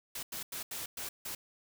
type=noise bursts at uneven times; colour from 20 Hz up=white; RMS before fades=-40 dBFS; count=6; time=0.15-0.23 / 0.32-0.43 / 0.52-0.63 / 0.71-0.86 / 0.97-1.09 / 1.25-1.35 s; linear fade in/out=5 ms; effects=none